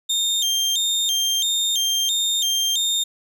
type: tone with vibrato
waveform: 30% pulse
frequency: 3409 Hz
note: G#7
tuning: 45 cents sharp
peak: -16 dBFS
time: 0.09-3.04 s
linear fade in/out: 10 ms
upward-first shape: square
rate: 1.5 Hz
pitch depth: 120 cents each way
effects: none